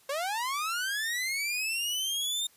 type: linear sweep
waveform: sawtooth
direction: up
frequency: 531 to 3666 Hz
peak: -26 dBFS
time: 0.09-2.47 s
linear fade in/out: 5 ms
effects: white hiss -61 dBFS RMS until 2.56 s + resampled to 32000 Hz